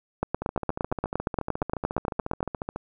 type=two click trains; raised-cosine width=1 ms; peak=-10 / -16 dBFS; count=20 / 34; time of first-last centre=0.23-2.429 / 0.42-2.76 s; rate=8.64 / 14.1 Hz; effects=none